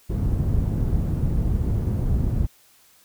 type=low-pass noise; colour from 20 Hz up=white; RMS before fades=-22 dBFS; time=0.09-2.47 s; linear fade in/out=20 ms; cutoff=110 Hz; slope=12 dB/octave; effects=white hiss -56 dBFS RMS until 3.04 s